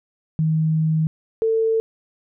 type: tone pair in turn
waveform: sine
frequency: 158.1 / 447.2 Hz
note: D#3 / A4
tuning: +28 / +28 cents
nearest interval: octave + tritone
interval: 1800 cents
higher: second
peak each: -16 dBFS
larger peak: neither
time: 0.39-1.07 / 1.42-1.8 s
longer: first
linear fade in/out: 0 ms
effects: none